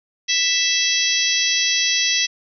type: harmonic tone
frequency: 659.3 Hz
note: E5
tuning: in tune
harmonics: 3 / 4 / 5 / 6 / 7 / 8 / 9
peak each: -25 / -24 / -23 / -25 / -27 / -24 / -23 dBFS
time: 0.28-2.27 s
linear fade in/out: 20 ms
effects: none